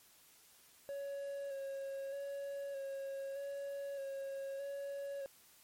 triangle tone with vibrato, 553 Hz, C#5, 4 cents flat, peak -38 dBFS, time 0.89-5.26 s, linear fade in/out 0 ms, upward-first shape square, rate 0.81 Hz, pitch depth 21 cents each way, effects white hiss -64 dBFS RMS until 5.63 s + MP3 64 kbps

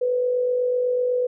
sine tone with amplitude modulation, 496.9 Hz, B4, 11 cents sharp, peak -17 dBFS, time 0.01-1.27 s, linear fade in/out 10 ms, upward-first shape sine, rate 48 Hz, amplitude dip 40%, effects none

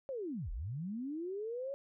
sine linear two-way sweep, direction down then up, 563 to 32.7 to 563 Hz, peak -37 dBFS, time 0.09-1.74 s, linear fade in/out 0 ms, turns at 0.51 s, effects none

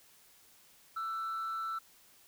sine tone with frequency modulation, 1331 Hz, E6, 16 cents sharp, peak -32 dBFS, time 0.96-1.79 s, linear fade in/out 10 ms, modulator 163 Hz, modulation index 0.27, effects tanh soft clip ceiling -33 dBFS + white hiss -62 dBFS RMS until 2.27 s

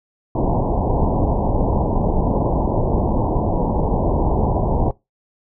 pink low-pass noise, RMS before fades -18 dBFS, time 0.35-4.91 s, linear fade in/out 2 ms, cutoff 980 Hz, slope 96 dB/octave, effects noise-tail reverb RT60 0.2 s tail -21 dB re dry

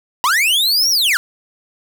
45% pulse linear two-way sweep, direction up then down, 920 to 5800 to 1338 Hz, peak -12 dBFS, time 0.24-1.17 s, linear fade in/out 0 ms, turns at 0.9 s, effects none

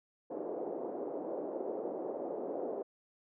pink band-pass noise, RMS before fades -39 dBFS, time 0.3-2.83 s, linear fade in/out 10 ms, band 340 to 610 Hz, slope 24 dB/octave, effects none

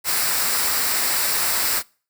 white noise with comb filter, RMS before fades -21 dBFS, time 0.04-1.83 s, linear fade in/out 50 ms, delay 0.31 ms, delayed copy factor -0.5, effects noise-tail reverb RT60 0.4 s tail -25 dB re dry

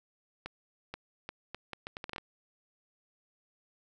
accelerating click train, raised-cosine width 0.3 ms, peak -23 dBFS, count 12, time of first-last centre 0.46-2.182 s, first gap 480 ms, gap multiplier 0.73, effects none

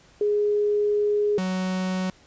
sine / 45% pulse tone pair in turn, 415.3 / 185.91 Hz, G#4 / F#3, 0 / +9 cents, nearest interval octave + major second, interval 1391 cents, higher first, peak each -19 / -24 dBFS, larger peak first, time 0.21-1.38 / 1.38-2.1 s, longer first, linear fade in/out 2 ms, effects pink hiss -55 dBFS RMS until 2.26 s + resampled to 16000 Hz

